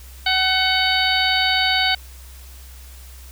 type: harmonic tone with a mistuned harmonic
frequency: 754 Hz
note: F#5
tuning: 32 cents sharp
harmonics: 1 / 2 / 3 / 4 / 5 / 6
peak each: -23 / -23 / -23 / -23 / -23 / -23 dBFS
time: 0.26-1.95 s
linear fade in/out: 5 ms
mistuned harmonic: 3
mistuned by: -40 cents
effects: added 64 Hz sine -38 dBFS peak until 3.31 s + white hiss -46 dBFS RMS until 3.31 s